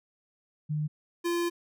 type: tone pair in turn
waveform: sine / square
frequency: 151.4 / 344.3 Hz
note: D#3 / F4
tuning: -47 / -25 cents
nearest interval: octave + major second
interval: 1422 cents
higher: second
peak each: -27 dBFS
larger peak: neither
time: 0.69-0.88 / 1.24-1.5 s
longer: second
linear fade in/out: 20 ms
effects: none